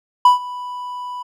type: tone with ADSR envelope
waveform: triangle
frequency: 989 Hz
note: B5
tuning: 2 cents sharp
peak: -3 dBFS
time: 0.25-1.23 s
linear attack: 4 ms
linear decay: 130 ms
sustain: -21 dB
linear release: 12 ms
effects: none